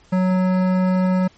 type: tone with hard clipping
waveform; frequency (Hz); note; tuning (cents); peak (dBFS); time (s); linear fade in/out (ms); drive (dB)
sine; 185; F#3; 0; -17; 0.12-1.28; 10; 15
effects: pink hiss -53 dBFS RMS until 1.37 s + MP3 32 kbps